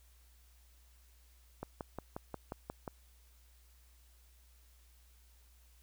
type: click train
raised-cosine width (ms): 1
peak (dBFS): -26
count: 8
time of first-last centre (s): 1.63-2.878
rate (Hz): 5.61
effects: added 60 Hz sine -61 dBFS peak until 5.82 s + white hiss -69 dBFS RMS until 5.82 s